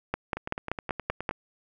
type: two click trains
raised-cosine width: 0.5 ms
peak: -18 / -12 dBFS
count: 10 / 7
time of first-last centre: 0.37-1.31 / 0.14-1.292 s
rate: 9.57 / 5.21 Hz
effects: none